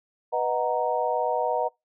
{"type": "chord", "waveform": "sine", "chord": "B major seventh", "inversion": "none", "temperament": "equal", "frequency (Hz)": [493.9, 622.3, 740, 932.3], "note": ["B4", "D#5", "F#5", "A#5"], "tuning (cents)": [0, 0, 0, 0], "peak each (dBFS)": -28, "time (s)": [0.32, 1.69], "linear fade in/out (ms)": 20, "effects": ["noise-tail reverb RT60 0.2 s tail -26 dB re dry"]}